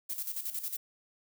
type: noise with tremolo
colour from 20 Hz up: violet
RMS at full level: -35 dBFS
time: 0.09-0.77 s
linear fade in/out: 10 ms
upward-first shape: square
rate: 11 Hz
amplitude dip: 65%
effects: none